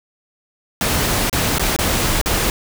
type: noise with dropouts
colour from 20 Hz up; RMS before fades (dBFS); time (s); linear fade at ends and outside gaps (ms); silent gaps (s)
pink; -18; 0.81-2.5; 1; 1.297-1.328 / 1.584-1.595 / 1.764-1.788 / 2.214-2.259
effects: none